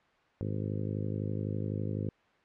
harmonic tone, 51.91 Hz, G#1, in tune, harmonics 2 / 3 / 4 / 5 / 6 / 7 / 8 / 9 / 10, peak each -34 / -38 / -40 / -42 / -44 / -45 / -46 / -47 / -48 dBFS, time 0.41-2.09 s, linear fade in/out 0 ms, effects white hiss -65 dBFS RMS until 2.44 s + low-pass 2000 Hz 12 dB/octave

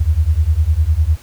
sine beating tone pair, 73.4 / 83.3 Hz, D2 / E2, 0 / +19 cents, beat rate 9.9 Hz, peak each -14 dBFS, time 0-1.17 s, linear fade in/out 10 ms, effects pink hiss -43 dBFS RMS until 1.22 s

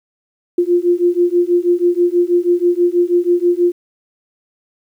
sine beating tone pair, 347.9 / 354.1 Hz, F4 / F4, -7 / +24 cents, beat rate 6.2 Hz, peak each -14 dBFS, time 0.58-3.72 s, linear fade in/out 5 ms, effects 8-bit

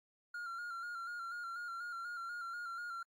triangle tone with vibrato, 1396.9 Hz, F6, in tune, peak -39 dBFS, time 0.34-3.03 s, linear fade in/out 5 ms, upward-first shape square, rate 4.1 Hz, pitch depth 37 cents each way, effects AAC 64 kbps

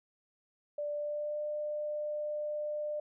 sine tone with pitch glide, 588 to 598.6 Hz, D5 to D5, +2 to +33 cents, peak -33 dBFS, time 0.78-3 s, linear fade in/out 5 ms, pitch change +31 cents, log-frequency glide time 0.91-1.42 s, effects none

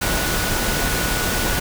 sine tone in noise, 1469 Hz, F#6, 13 cents flat, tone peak -29 dBFS, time 0.01-1.6 s, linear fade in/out 10 ms, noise pink, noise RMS -21 dBFS, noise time 0.01-1.6 s, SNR -11 dB, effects none

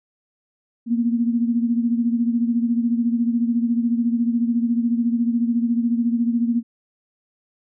sine beating tone pair, 233.1 / 247.1 Hz, A#3 / B3, 0 / +1 cents, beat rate 14 Hz, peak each -18 / -24 dBFS, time 0.86-6.63 s, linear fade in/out 50 ms, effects none

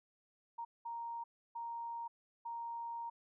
sine tone bursts at uneven times, 932.3 Hz, A#5, in tune, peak -40 dBFS, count 4, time 0.58-0.65 / 0.85-1.24 / 1.55-2.08 / 2.45-3.1 s, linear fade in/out 10 ms, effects none

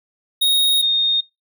square / sine tone pair in turn, 3746 / 3690 Hz, A#7 / A#7, +8 / -18 cents, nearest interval unison, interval 26 cents, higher first, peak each -14 dBFS, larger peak neither, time 0.41-0.82 / 0.82-1.21 s, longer first, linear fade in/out 10 ms, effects noise-tail reverb RT60 0.2 s tail -22 dB re dry

